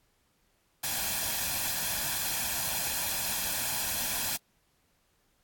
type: noise with comb filter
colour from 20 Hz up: white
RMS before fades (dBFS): -31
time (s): 0.83-4.37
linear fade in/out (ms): 10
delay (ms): 1.2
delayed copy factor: +0.6
effects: pink hiss -71 dBFS RMS until 5.43 s + AAC 64 kbps